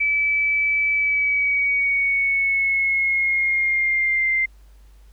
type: tone with pitch glide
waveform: sine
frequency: 2304 to 2089 Hz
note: D7 to C7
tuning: -34 to -3 cents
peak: -17 dBFS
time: 0-4.46 s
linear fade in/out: 10 ms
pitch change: -169 cents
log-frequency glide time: 0.93-4.29 s
effects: added 50 Hz sine -45 dBFS peak until 5.12 s + pink hiss -61 dBFS RMS until 5.12 s